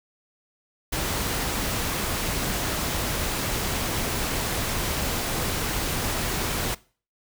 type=noise; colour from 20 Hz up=pink; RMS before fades=-27 dBFS; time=0.92-6.75 s; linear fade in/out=10 ms; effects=noise-tail reverb RT60 0.4 s tail -21 dB re dry